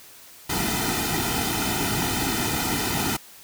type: noise with comb filter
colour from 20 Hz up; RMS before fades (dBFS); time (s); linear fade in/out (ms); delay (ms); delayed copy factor
pink; -25; 0.49-3.17; 10; 1.8; -1
effects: white hiss -47 dBFS RMS until 3.43 s